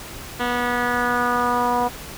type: tone with low-pass filter sweep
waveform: 10% pulse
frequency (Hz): 243.7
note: B3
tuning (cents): -23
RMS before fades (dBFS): -21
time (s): 0.39-1.89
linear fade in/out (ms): 20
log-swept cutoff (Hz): 2600 to 880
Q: 2.8
effects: pink hiss -36 dBFS RMS until 2.17 s